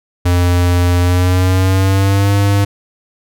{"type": "tone with pitch glide", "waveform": "square", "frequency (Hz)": [88.4, 100.38], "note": ["F2", "G2"], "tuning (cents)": [22, 42], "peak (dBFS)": -10, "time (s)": [0.25, 2.65], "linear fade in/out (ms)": 10, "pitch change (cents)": 220, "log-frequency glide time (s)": [1.01, 2.32], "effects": []}